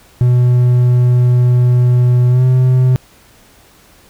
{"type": "tone with pitch glide", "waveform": "triangle", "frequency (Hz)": [123.47, 127.82], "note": ["B2", "C3"], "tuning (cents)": [0, -40], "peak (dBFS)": -5, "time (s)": [0.21, 2.96], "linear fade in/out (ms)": 0, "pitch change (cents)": 60, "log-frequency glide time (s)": [2.29, 2.43], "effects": ["pink hiss -46 dBFS RMS until 4.09 s"]}